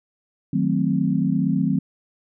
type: chord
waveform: sine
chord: D# diminished seventh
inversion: none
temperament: equal with one note detuned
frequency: 156.19 / 185 / 220 / 261.6 Hz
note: D#3 / F#3 / A3 / C4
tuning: +7 / 0 / 0 / 0 cents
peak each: -24 / -22 / -25 / -23 dBFS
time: 0.53-1.79 s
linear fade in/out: 5 ms
effects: none